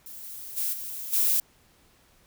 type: noise with level steps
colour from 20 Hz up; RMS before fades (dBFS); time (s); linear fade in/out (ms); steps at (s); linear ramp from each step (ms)
violet; -42 / -40 / -28 / -36 / -23; 0.06-1.4; 2; 0.22 / 0.56 / 0.72 / 1.12; 20
effects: pink hiss -61 dBFS RMS until 2.26 s